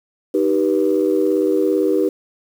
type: chord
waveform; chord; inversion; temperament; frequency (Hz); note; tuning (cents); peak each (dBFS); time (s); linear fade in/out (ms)
sine; Eb augmented; none; just; 311.1 / 388.9 / 486.1; Eb4 / G4 / B4; 0 / -14 / -28; -18 / -17 / -19; 0.34-2.09; 5
effects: tanh soft clip ceiling -5 dBFS + 7-bit